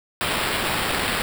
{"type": "noise with sample-and-hold", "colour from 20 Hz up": "white", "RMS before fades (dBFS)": -24, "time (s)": [0.21, 1.22], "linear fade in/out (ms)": 0, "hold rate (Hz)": 6300, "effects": []}